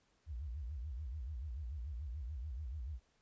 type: tone with vibrato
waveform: sine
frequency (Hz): 67.3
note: C2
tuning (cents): +49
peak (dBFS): -40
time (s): 0.26-3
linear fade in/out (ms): 50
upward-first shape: sine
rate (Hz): 6.9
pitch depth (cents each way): 300
effects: pink hiss -75 dBFS RMS until 3.21 s + resampled to 16000 Hz